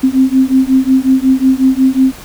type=beating tone pair; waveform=sine; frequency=260 / 265.5 Hz; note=C4 / C4; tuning=-11 / +25 cents; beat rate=5.5 Hz; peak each=-10 dBFS; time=0.03-2.13 s; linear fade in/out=10 ms; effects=pink hiss -33 dBFS RMS until 2.24 s